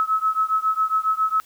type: beating tone pair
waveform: sine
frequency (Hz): 1289 / 1296.3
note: E6 / E6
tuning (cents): -39 / -29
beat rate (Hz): 7.3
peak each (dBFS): -21 / -22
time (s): 0-1.4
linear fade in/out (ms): 0
effects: white hiss -53 dBFS RMS until 1.45 s